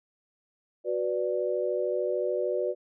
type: chord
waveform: sine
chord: B minor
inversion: second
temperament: equal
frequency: 370 / 493.9 / 587.3 Hz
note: F#4 / B4 / D5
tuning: 0 / 0 / 0 cents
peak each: -30 dBFS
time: 0.84-2.75 s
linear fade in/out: 50 ms
effects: none